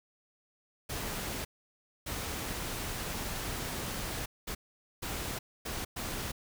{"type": "noise bursts at uneven times", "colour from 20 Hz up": "pink", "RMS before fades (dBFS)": -37, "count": 6, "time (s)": [[0.89, 1.45], [2.06, 4.26], [4.47, 4.55], [5.02, 5.39], [5.65, 5.85], [5.96, 6.32]], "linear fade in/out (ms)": 10, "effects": []}